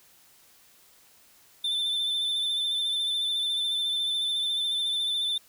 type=tone with vibrato; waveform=triangle; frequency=3544 Hz; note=A7; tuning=12 cents sharp; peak=-24 dBFS; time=1.64-5.38 s; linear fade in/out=5 ms; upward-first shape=sine; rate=14 Hz; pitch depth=30 cents each way; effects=white hiss -58 dBFS RMS until 5.48 s